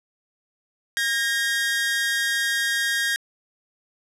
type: tone pair together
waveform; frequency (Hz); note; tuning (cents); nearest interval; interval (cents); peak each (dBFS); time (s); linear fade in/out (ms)
sawtooth; 1622.5 / 1864.7; G#6 / A#6; -41 / 0; major second; 241; -20 / -21; 0.97-3.16; 0
effects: low-pass 12000 Hz 12 dB/octave